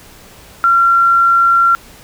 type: tone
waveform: sine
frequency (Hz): 1370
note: F6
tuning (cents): -34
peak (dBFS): -7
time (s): 0.64-1.75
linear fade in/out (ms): 0
effects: pink hiss -40 dBFS RMS until 2.03 s